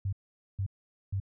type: tone bursts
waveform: sine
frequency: 97.4 Hz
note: G2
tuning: 11 cents flat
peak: -28 dBFS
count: 3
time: 0.05-1.201 s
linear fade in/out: 5 ms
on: 77 ms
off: 460 ms
effects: none